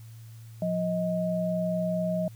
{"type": "tone pair together", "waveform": "sine", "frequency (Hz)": [177.4, 628.9], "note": ["F3", "D#5"], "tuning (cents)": [27, 18], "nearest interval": "octave + minor seventh", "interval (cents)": 2191, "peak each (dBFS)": -28, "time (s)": [0.62, 2.28], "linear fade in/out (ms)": 2, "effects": ["added 113 Hz sine -43 dBFS peak until 2.35 s", "white hiss -59 dBFS RMS until 2.35 s"]}